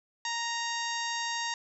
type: harmonic tone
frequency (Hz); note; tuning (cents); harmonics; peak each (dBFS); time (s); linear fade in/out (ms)
932.3; A#5; 0; 1 / 2 / 3 / 4 / 5 / 6 / 7 / 8; -35 / -36 / -41 / -39 / -41 / -42 / -41 / -47; 0.25-1.54; 2
effects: none